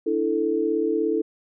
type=chord; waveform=sine; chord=D suspended second; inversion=none; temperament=just; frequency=293.7 / 330.4 / 440.5 Hz; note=D4 / E4 / A4; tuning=0 / +4 / +2 cents; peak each=-28 / -24 / -23 dBFS; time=0.06-1.22 s; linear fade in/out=10 ms; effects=none